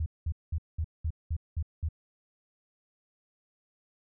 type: tone bursts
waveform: sine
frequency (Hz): 79.5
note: D#2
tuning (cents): +38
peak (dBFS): -27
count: 8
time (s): 0-1.888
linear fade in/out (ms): 5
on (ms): 61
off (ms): 200
effects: none